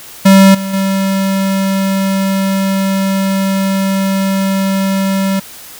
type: tone with level steps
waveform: square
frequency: 193.7 Hz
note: G3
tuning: 20 cents flat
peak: -3 / -18 / -12 dBFS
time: 0.25-5.4 s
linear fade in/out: 10 ms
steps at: 0.54 / 0.73 s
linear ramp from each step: 10 ms
effects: white hiss -33 dBFS RMS until 5.79 s